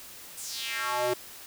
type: tone with high-pass filter sweep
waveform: square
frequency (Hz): 123.47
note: B2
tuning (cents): 0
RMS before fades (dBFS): -31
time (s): 0.37-1.14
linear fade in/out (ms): 10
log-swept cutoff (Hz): 9200 to 400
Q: 2.7
effects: white hiss -46 dBFS RMS until 1.46 s